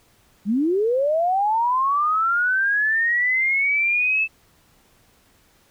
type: linear sweep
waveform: sine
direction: up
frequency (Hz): 187.2 to 2637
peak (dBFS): -17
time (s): 0.45-4.28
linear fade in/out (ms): 50
effects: pink hiss -58 dBFS RMS until 5.7 s